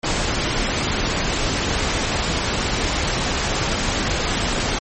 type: noise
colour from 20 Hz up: pink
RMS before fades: -21 dBFS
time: 0.03-4.79 s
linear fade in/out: 10 ms
effects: MP3 32 kbps